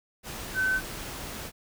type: tone in noise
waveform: sine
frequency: 1525 Hz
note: G6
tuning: 48 cents flat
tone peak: -23 dBFS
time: 0.54-0.81 s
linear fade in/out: 50 ms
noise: pink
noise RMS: -38 dBFS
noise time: 0.23-1.52 s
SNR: +12 dB
effects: none